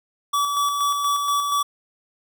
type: tone with tremolo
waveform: square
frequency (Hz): 1147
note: D6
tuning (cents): -41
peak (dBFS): -19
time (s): 0.33-1.63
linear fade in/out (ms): 10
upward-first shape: square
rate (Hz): 4.2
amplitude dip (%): 35
effects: none